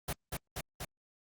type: noise with echo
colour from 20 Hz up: pink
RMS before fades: -35 dBFS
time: 0.08-0.13 s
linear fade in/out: 5 ms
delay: 240 ms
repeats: 3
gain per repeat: -2 dB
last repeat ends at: 0.85 s
effects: Opus 32 kbps